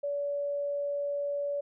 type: tone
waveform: sine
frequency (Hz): 572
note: D5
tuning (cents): -46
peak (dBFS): -29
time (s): 0.03-1.61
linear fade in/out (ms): 10
effects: none